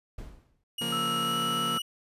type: noise with exponential decay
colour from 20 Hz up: brown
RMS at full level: -37 dBFS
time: 0.18-0.64 s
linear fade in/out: 5 ms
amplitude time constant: 100 ms
type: tone with pitch glide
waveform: 45% pulse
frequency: 2883 to 2923 Hz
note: F#7 to F#7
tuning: -46 to -22 cents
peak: -31 dBFS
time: 0.78-1.82 s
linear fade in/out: 5 ms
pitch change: +24 cents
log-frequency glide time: 1.2-1.37 s
type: chord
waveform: sawtooth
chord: Bb minor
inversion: first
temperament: just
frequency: 139.85 / 174.81 / 233.1 Hz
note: Db3 / F3 / Bb3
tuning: +16 / +2 / 0 cents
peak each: -36 / -33 / -31 dBFS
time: 0.81-1.78 s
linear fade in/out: 5 ms
type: tone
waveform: sine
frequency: 1318.5 Hz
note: E6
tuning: in tune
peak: -29 dBFS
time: 0.92-1.79 s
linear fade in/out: 5 ms
effects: resampled to 32000 Hz